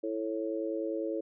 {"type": "harmonic tone", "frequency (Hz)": 110, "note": "A2", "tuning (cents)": 0, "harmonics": [3, 4, 5], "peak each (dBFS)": [-34, -36, -36], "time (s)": [0.03, 1.21], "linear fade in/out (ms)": 10, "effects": []}